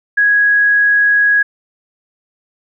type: tone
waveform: sine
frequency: 1661.2 Hz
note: G#6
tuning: in tune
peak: -8 dBFS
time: 0.17-1.43 s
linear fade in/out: 10 ms
effects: none